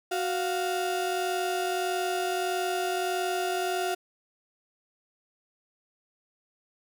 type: tone pair together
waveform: 35% pulse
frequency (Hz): 370.6 / 699.6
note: F#4 / F5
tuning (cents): +3 / +3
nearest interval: major seventh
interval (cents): 1100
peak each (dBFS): -28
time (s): 0.11-3.95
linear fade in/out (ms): 10
effects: none